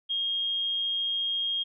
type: tone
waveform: sine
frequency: 3243 Hz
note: G#7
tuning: 42 cents flat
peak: -26 dBFS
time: 0.09-1.64 s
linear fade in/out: 20 ms
effects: none